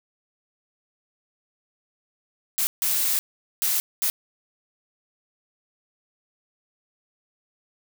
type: noise bursts at uneven times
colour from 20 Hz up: blue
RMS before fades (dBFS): -23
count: 4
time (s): 2.58-2.67 / 2.82-3.19 / 3.62-3.8 / 4.02-4.1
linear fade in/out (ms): 0
effects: none